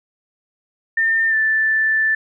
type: tone with pitch glide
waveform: sine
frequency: 1806 to 1761.7 Hz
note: A6 to A6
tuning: +45 to +2 cents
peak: -14 dBFS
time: 0.97-2.15 s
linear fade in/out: 5 ms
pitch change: -43 cents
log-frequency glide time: 1.29-1.35 s
effects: none